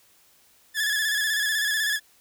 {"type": "tone with vibrato", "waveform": "sawtooth", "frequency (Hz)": 1716, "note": "A6", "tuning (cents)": -44, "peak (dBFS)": -19, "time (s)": [0.74, 2], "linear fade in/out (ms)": 50, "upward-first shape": "square", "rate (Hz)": 16, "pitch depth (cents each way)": 44, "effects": ["white hiss -59 dBFS RMS until 2.2 s"]}